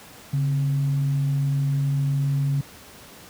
sine tone with frequency modulation, 140.6 Hz, C#3, 25 cents sharp, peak -19 dBFS, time 0.33-2.61 s, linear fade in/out 5 ms, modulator 119 Hz, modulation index 0.25, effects pink hiss -45 dBFS RMS until 3.29 s + high-pass 80 Hz 12 dB/octave

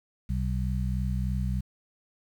harmonic tone, 63.2 Hz, B1, 41 cents sharp, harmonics 1 / 2 / 3, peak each -28 / -31 / -33 dBFS, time 0.29-1.61 s, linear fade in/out 10 ms, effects 9-bit

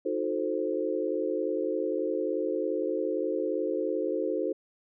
sine chord, D# diminished seventh, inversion none, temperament equal with one note detuned, 311.1 / 362.4 / 440 / 523.3 Hz, D#4 / F#4 / A4 / C5, 0 / -36 / 0 / 0 cents, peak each -33 / -32 / -32 / -32 dBFS, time 0.05-4.53 s, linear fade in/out 10 ms, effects none

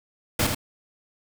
pink noise with echo, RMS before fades -22 dBFS, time 0.39-0.47 s, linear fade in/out 5 ms, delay 78 ms, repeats 1, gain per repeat -5 dB, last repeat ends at 0.548 s, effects none

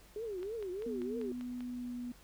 sine tone with vibrato, 407.3 Hz, G#4, 34 cents flat, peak -37 dBFS, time 0.16-1.32 s, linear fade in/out 2 ms, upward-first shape triangle, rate 3.2 Hz, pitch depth 260 cents each way
click train, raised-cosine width 0.3 ms, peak -35 dBFS, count 7, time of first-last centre 0.43-1.606 s, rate 5.1 Hz
sine tone with pitch glide, 246.9 to 244.2 Hz, B3 to B3, 0 to -19 cents, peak -38 dBFS, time 0.86-2.12 s, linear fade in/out 5 ms, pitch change -19 cents, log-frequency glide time 1.69-1.95 s
effects added 50 Hz sine -60 dBFS peak until 2.23 s + pink hiss -61 dBFS RMS until 2.23 s

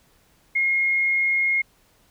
sine tone, 2148 Hz, C7, 45 cents sharp, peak -18 dBFS, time 0.55-1.62 s, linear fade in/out 10 ms, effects pink hiss -60 dBFS RMS until 2.1 s

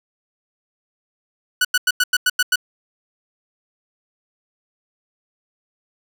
sawtooth tone bursts, 1480 Hz, F#6, in tune, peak -10 dBFS, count 8, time 1.61-2.558 s, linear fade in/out 5 ms, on 38 ms, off 92 ms, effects none

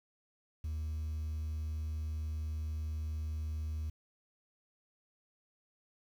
sine tone, 77.78 Hz, D#2, in tune, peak -32 dBFS, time 0.64-3.9 s, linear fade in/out 5 ms, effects tanh soft clip ceiling -34 dBFS + 10-bit

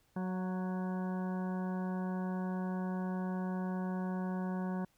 harmonic tone with a mistuned harmonic, 185 Hz, F#3, in tune, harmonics 1 / 2 / 3 / 4 / 5 / 6 / 8 / 9, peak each -34 / -45 / -48 / -48 / -48 / -52 / -53 / -57 dBFS, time 0.16-4.85 s, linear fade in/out 5 ms, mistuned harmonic 4, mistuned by -25 cents, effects pink hiss -72 dBFS RMS until 4.97 s

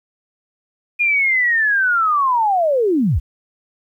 sine linear sweep, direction down, 2446 to 46.25 Hz, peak -13 dBFS, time 0.99-3.2 s, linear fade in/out 20 ms, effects 9-bit

